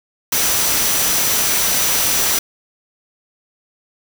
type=tone in noise; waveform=sine; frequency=5900 Hz; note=F#8; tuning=6 cents flat; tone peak=-23 dBFS; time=0.32-2.39 s; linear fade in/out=5 ms; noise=white; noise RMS=-17 dBFS; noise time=0.32-2.39 s; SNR=-9 dB; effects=none